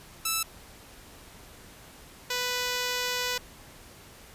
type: tone pair in turn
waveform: 5% pulse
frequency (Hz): 1318.5 / 495.3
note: E6 / B4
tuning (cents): 0 / +5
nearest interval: octave + perfect fourth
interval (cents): 1695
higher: first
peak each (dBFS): -14 / -16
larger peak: first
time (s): 0.25-0.43 / 2.3-3.38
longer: second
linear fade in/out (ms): 5
effects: pink hiss -50 dBFS RMS until 4.34 s + resampled to 32000 Hz